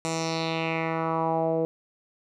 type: tone with low-pass filter sweep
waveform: 10% pulse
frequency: 162.8 Hz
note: E3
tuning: 21 cents flat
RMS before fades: -27 dBFS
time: 0.05-1.65 s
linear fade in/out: 0 ms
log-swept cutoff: 7900 to 490 Hz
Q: 3
effects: none